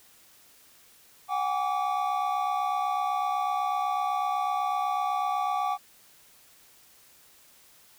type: tone cluster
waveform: triangle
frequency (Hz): 740 / 808 / 1154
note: F#5 / G#5 / D6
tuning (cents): 0 / -48 / -31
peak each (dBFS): -28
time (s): 1.28-5.78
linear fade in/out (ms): 50
effects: white hiss -57 dBFS RMS until 7.98 s